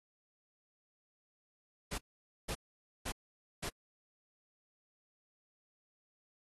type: noise bursts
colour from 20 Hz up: pink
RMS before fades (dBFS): -39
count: 4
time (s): 1.91-3.694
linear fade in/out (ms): 10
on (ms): 71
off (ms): 500
effects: AAC 32 kbps